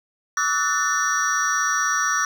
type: tone cluster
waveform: triangle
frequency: 1142 / 1298 / 1479 / 1788 / 5790 Hz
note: D6 / E6 / F#6 / A6 / F#8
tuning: -49 / -27 / -1 / +27 / -38 cents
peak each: -24 dBFS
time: 0.37-2.25 s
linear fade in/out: 2 ms
effects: none